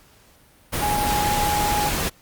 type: tone in noise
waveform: sine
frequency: 830.6 Hz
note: G#5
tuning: in tune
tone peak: -21 dBFS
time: 0.81-1.9 s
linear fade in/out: 20 ms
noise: pink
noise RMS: -24 dBFS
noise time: 0.72-2.1 s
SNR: 0 dB
effects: pink hiss -54 dBFS RMS until 2.21 s + Opus 48 kbps